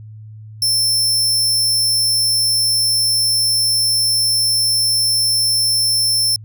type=tone; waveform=sawtooth; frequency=5340 Hz; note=E8; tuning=22 cents sharp; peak=-11 dBFS; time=0.62-6.36 s; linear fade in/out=2 ms; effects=added 108 Hz sine -33 dBFS peak until 6.44 s